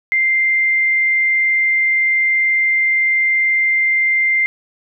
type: tone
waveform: sine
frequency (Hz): 2093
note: C7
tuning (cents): 0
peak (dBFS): -12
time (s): 0.12-4.46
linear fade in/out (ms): 0
effects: none